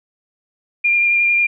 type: tone with vibrato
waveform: sine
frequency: 2400 Hz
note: D7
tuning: 37 cents sharp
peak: -12 dBFS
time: 0.84-1.47 s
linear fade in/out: 10 ms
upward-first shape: square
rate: 11 Hz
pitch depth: 10 cents each way
effects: none